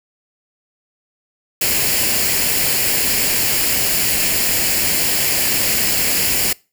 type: noise with comb filter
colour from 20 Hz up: white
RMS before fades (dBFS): -17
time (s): 1.61-6.53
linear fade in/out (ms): 5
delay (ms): 0.41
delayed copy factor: +0.55
effects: noise-tail reverb RT60 0.3 s tail -24 dB re dry